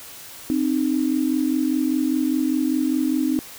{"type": "tone pair together", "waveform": "sine", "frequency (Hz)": [261.9, 306.9], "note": ["C4", "D#4"], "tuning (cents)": [2, -24], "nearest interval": "minor third", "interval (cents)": 274, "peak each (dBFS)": -21, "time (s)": [0.5, 3.39], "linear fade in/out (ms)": 0, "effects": ["white hiss -40 dBFS RMS until 3.58 s"]}